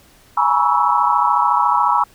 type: tone cluster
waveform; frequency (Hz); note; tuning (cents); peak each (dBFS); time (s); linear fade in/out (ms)
sine; 834 / 953 / 987 / 1121 / 1311; G#5 / A#5 / B5 / C#6 / E6; +7 / +38 / -1 / +19 / -10; -19; 0.37-2.04; 5
effects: pink hiss -50 dBFS RMS until 2.14 s